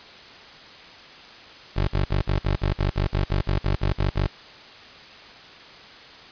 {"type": "tone bursts", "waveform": "20% pulse", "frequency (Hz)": 48.69, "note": "G1", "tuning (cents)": -11, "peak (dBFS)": -15, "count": 15, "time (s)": [1.76, 4.274], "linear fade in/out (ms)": 10, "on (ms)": 120, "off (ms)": 51, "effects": ["white hiss -44 dBFS RMS until 6.31 s", "resampled to 11025 Hz"]}